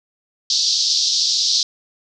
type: band-pass noise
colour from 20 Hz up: pink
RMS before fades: -18 dBFS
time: 0.5-1.63 s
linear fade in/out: 2 ms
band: 3900 to 5800 Hz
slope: 48 dB/octave
effects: none